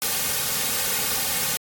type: noise with comb filter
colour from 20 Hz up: white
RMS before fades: -24 dBFS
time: 0.02-1.57 s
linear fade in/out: 0 ms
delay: 3 ms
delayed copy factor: -0.7
effects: AAC 64 kbps